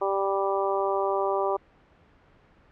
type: harmonic tone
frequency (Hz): 196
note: G3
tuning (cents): 0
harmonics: 2 / 3 / 4 / 5 / 6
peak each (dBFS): -27 / -29 / -30 / -31 / -32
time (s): 0.01-1.57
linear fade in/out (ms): 10
effects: pink hiss -58 dBFS RMS until 2.71 s + low-pass 2000 Hz 12 dB/octave